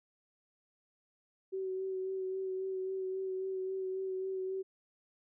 sine tone with vibrato, 378.6 Hz, F#4, 40 cents sharp, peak -34 dBFS, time 1.52-4.63 s, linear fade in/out 20 ms, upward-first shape sine, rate 3.7 Hz, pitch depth 19 cents each way, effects none

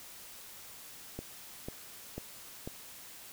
click train, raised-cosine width 2 ms, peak -25 dBFS, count 4, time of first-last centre 1.19-2.675 s, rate 2.02 Hz, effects white hiss -50 dBFS RMS until 3.32 s

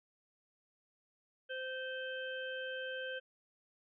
harmonic tone, 519 Hz, C5, 14 cents flat, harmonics 1 / 3 / 5 / 6, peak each -42 / -42 / -53 / -48 dBFS, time 1.49-3.2 s, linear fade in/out 20 ms, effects none

